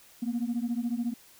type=beating tone pair; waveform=sine; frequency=231.4 / 245.4 Hz; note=A#3 / B3; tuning=-13 / -11 cents; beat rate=14 Hz; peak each=-29 / -30 dBFS; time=0.22-1.14 s; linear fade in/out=10 ms; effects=tanh soft clip ceiling -23 dBFS + white hiss -56 dBFS RMS until 1.39 s

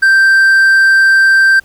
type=tone; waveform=triangle; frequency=1568 Hz; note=G6; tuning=in tune; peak=-3 dBFS; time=0.02-1.6 s; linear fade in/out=10 ms; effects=pink hiss -48 dBFS RMS until 1.64 s

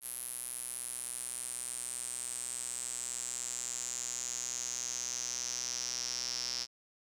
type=tone with band-pass filter sweep; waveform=square; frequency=61.74 Hz; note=B1; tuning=in tune; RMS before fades=-39 dBFS; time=0.01-6.67 s; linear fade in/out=50 ms; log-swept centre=11000 to 5300 Hz; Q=7.6; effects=none

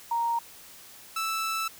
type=tone pair in turn; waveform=sine / sawtooth; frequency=932.3 / 1318.5 Hz; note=A#5 / E6; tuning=0 / 0 cents; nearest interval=tritone; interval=600 cents; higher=second; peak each=-24 dBFS; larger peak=neither; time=0.11-0.39 / 1.16-1.68 s; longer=second; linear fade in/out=5 ms; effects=white hiss -49 dBFS RMS until 1.79 s

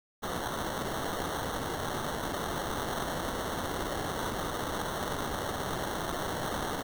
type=noise with sample-and-hold; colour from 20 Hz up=white; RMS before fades=-34 dBFS; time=0.22-6.83 s; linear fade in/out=20 ms; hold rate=2450 Hz; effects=none

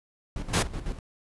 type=noise with tremolo; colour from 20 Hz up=brown; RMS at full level=-31 dBFS; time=0.36-0.99 s; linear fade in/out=2 ms; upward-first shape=square; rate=8 Hz; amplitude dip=65%
type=noise; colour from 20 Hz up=pink; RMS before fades=-24 dBFS; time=0.53-0.63 s; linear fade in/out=10 ms
effects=resampled to 24000 Hz

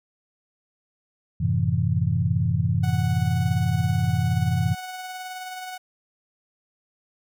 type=chord; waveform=sine; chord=F# half-diminished seventh; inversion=none; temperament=equal; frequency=92.5 / 110 / 130.81 / 164.81 Hz; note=F#2 / A2 / C3 / E3; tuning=0 / 0 / 0 / 0 cents; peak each=-25 dBFS; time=1.4-4.75 s; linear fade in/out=10 ms
type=tone with tremolo; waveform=sawtooth; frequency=740 Hz; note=F#5; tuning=in tune; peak=-28 dBFS; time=2.83-5.78 s; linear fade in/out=10 ms; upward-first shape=sine; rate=19 Hz; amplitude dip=30%
effects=none

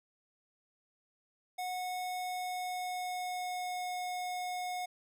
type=tone with pitch glide; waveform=square; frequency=731 to 725.5 Hz; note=F#5 to F#5; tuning=-21 to -34 cents; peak=-36 dBFS; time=1.58-4.86 s; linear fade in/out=10 ms; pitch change=-13 cents; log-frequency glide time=2.12-3.93 s; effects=none

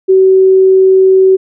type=tone; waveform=sine; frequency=379.3 Hz; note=F#4; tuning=43 cents sharp; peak=-3 dBFS; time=0.08-1.37 s; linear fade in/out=20 ms; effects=none

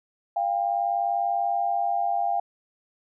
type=tone pair together; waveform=sine; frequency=696.7 / 797 Hz; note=F5 / G5; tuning=-4 / +28 cents; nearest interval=major second; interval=232 cents; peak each=-25 dBFS; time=0.36-2.4 s; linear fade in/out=5 ms; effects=none

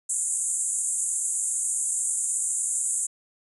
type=band-pass noise; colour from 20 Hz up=pink; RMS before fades=-27 dBFS; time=0.09-3.07 s; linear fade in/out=10 ms; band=7000 to 10000 Hz; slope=96 dB/octave; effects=none

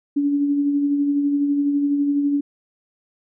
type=tone with tremolo; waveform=sine; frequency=285.7 Hz; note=D4; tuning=48 cents flat; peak=-15 dBFS; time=0.16-2.41 s; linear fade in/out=10 ms; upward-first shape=sine; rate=12 Hz; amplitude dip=35%; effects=none

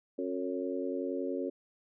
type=harmonic tone with a mistuned harmonic; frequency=90.6 Hz; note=F#2; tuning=36 cents flat; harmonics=3 / 4 / 5 / 6; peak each=-36 / -37 / -38 / -39 dBFS; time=0.18-1.5 s; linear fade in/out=10 ms; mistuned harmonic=6; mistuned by=+37 cents; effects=none

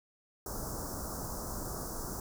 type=band-stop noise; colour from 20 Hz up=pink; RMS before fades=-39 dBFS; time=0.46-2.2 s; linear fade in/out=2 ms; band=1400 to 5200 Hz; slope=48 dB/octave; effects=none

